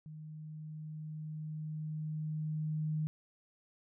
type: tone with level ramp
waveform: sine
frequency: 154.6 Hz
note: D#3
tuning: 11 cents flat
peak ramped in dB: -45 to -31 dBFS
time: 0.06-3.07 s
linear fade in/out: 0 ms
effects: none